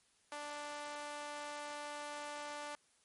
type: tone with high-pass filter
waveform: sawtooth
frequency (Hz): 293.7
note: D4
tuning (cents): 0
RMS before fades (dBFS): -45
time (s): 0.32-2.75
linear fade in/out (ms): 0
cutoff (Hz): 760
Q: 1.4
effects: white hiss -72 dBFS RMS until 3.04 s + MP3 48 kbps